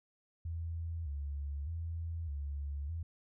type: tone with vibrato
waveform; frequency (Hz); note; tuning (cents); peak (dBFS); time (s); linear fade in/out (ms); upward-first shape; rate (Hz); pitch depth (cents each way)
sine; 76.9; D#2; -20; -36; 0.45-3.03; 5; square; 0.82; 130
effects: none